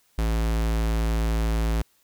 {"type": "tone", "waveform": "square", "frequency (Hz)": 55.4, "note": "A1", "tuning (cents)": 13, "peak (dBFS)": -22, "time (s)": [0.18, 1.82], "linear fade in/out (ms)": 5, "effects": ["white hiss -64 dBFS RMS until 2.03 s"]}